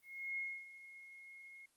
sine tone with ADSR envelope, 2157 Hz, C#7, 48 cents flat, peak -37 dBFS, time 0.02-1.66 s, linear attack 360 ms, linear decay 270 ms, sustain -15 dB, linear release 7 ms, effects white hiss -74 dBFS RMS until 1.76 s + Opus 32 kbps

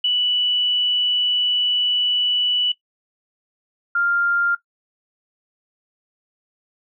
sine tone pair in turn, 2960 / 1396.9 Hz, F#7 / F6, 0 / 0 cents, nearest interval octave + minor second, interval 1300 cents, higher first, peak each -16 dBFS, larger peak neither, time 0.04-2.72 / 3.95-4.55 s, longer first, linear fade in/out 5 ms, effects noise-tail reverb RT60 0.1 s tail -17 dB re dry

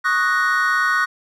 triangle chord, D# minor seventh, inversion third, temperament equal, 1108.7 / 1244.5 / 1480 / 1864.7 Hz, C#6 / D#6 / F#6 / A#6, 0 / 0 / 0 / 0 cents, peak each -22 / -21 / -17 / -20 dBFS, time 0.04-1.06 s, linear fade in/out 20 ms, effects none

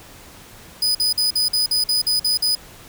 40% pulse tone bursts, 4978 Hz, D#8, in tune, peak -15 dBFS, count 10, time 0.82-2.552 s, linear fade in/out 5 ms, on 130 ms, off 48 ms, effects pink hiss -43 dBFS RMS until 2.88 s

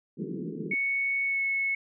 pink band-pass noise, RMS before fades -35 dBFS, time 0.17-0.75 s, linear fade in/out 20 ms, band 150 to 450 Hz, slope 96 dB/octave
sine tone with pitch glide, 2217 to 2197 Hz, C#7 to C#7, 0 to -16 cents, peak -25 dBFS, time 0.71-1.75 s, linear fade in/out 5 ms, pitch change -16 cents, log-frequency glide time 1.25-1.41 s
effects none

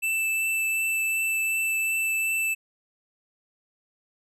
square tone with vibrato, 2648 Hz, E7, 7 cents sharp, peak -24 dBFS, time 0.02-2.55 s, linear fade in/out 20 ms, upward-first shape triangle, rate 2.7 Hz, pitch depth 9 cents each way, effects none

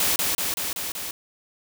white noise with echo, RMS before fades -22 dBFS, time 0-0.16 s, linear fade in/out 2 ms, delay 190 ms, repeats 5, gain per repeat -2 dB, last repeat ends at 1.11 s, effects none

